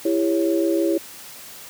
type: chord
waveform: sine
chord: C# diminished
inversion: first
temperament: just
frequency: 332.6 / 399.1 / 554.4 Hz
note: E4 / G4 / C#5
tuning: +16 / +31 / 0 cents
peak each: -19 / -24 / -24 dBFS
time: 0.05-0.98 s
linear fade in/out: 5 ms
effects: white hiss -40 dBFS RMS until 1.69 s + high-pass 80 Hz 12 dB/octave